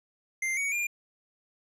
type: tone with pitch steps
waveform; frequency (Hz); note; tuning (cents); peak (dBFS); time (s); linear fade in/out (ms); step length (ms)
square; 2093 / 2243 / 2404; C7 / C#7 / D7; 0 / +20 / +40; -28; 0.42-0.87; 5; 150
effects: low-pass 12000 Hz 12 dB/octave